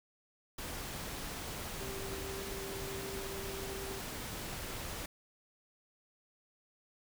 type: tone in noise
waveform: sine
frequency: 390.3 Hz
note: G4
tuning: 8 cents flat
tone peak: -43 dBFS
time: 1.8-4 s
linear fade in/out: 5 ms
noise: pink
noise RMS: -42 dBFS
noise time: 0.58-5.06 s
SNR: -4 dB
effects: none